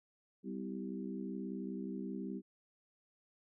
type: harmonic tone with a mistuned harmonic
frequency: 65.2 Hz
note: C2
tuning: 5 cents flat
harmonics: 3 / 4 / 5 / 6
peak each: -42 / -44 / -46 / -48 dBFS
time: 0.43-2.42 s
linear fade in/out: 50 ms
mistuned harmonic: 4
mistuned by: -43 cents
effects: none